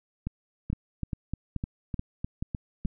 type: two click trains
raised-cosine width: 5 ms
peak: -18 / -18 dBFS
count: 8 / 7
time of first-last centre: 0.73-2.851 / 0.27-2.856 s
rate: 3.3 / 2.32 Hz
effects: none